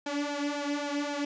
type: tone with flanger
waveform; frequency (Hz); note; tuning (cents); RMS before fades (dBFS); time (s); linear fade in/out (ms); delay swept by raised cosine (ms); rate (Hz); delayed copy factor
sawtooth; 289; D4; -28; -32; 0.06-1.25; 5; 1.2 to 3.1; 3.8; +0.7
effects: resampled to 16000 Hz + 9-bit